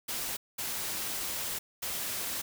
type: noise bursts at uneven times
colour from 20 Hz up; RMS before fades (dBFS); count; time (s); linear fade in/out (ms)
white; -35; 3; 0.08-0.37 / 0.58-1.59 / 1.82-2.42; 10
effects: none